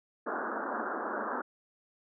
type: band-pass noise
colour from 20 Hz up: white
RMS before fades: -35 dBFS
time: 0.26-1.42 s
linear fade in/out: 10 ms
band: 210 to 1600 Hz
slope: 96 dB/octave
effects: none